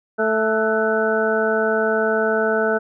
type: harmonic tone with a mistuned harmonic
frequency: 220 Hz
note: A3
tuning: in tune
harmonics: 1 / 2 / 3 / 4 / 6 / 7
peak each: -26 / -20 / -22 / -30 / -28 / -23 dBFS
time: 0.18-2.79 s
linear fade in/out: 20 ms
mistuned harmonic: 7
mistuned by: -52 cents
effects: none